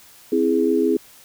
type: chord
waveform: sine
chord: C augmented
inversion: none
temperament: equal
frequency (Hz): 261.6 / 329.6 / 415.3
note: C4 / E4 / G#4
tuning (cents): 0 / 0 / 0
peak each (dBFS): -21 / -20 / -19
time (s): 0.32-0.97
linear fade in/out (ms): 5
effects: white hiss -48 dBFS RMS until 1.24 s